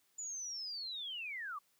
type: linear sweep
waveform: sine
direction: down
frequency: 7040 to 1100 Hz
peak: -40 dBFS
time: 0.18-1.59 s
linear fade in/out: 10 ms
effects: white hiss -74 dBFS RMS until 1.79 s + high-pass 100 Hz 12 dB/octave